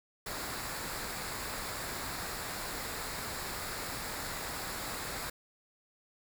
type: noise with comb filter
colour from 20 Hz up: pink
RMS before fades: -39 dBFS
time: 0.26-5.3 s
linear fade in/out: 5 ms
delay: 0.33 ms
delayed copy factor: -0.5
effects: none